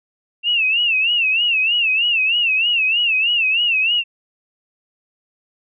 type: tone with vibrato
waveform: sine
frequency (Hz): 2709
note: E7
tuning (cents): +47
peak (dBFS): -14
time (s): 0.43-4.04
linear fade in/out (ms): 50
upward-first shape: sine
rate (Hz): 3.2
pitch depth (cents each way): 130
effects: none